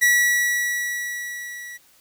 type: tone with level ramp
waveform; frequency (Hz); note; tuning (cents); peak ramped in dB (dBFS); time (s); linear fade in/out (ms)
45% pulse; 1938; B6; -33; -13 to -35; 0.01-1.78; 20
effects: white hiss -56 dBFS RMS until 2 s